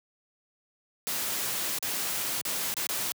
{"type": "noise with dropouts", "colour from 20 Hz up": "white", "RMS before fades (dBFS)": -31, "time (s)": [1.07, 3.12], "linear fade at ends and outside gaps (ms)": 0, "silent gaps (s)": [[1.786, 1.826], [2.413, 2.452], [2.74, 2.768], [2.868, 2.89]], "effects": ["high-pass 100 Hz 12 dB/octave"]}